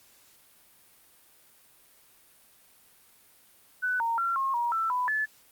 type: tone with pitch steps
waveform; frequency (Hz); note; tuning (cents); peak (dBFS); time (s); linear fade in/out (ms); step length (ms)
sine; 1495 / 922 / 1367 / 1077 / 950 / 1331 / 995 / 1731; F#6 / A#5 / F6 / C6 / A#5 / E6 / B5 / A6; +17 / -19 / -37 / +50 / +33 / +16 / +13 / -29; -25; 3.82-5.26; 20; 180
effects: white hiss -59 dBFS RMS until 5.51 s + Opus 48 kbps